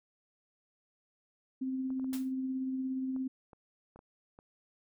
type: tone with tremolo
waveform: sine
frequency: 261.6 Hz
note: C4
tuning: in tune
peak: -31 dBFS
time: 1.61-3.28 s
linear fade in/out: 10 ms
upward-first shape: sine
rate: 17 Hz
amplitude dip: 25%
type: clicks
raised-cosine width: 1 ms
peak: -39 dBFS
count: 9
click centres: 1.904 / 1.997 / 2.044 / 2.129 / 3.163 / 3.532 / 3.96 / 3.991 / 4.389 s
type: noise with exponential decay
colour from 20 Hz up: white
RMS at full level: -41 dBFS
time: 2.13-2.32 s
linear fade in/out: 2 ms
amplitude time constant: 41 ms
effects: none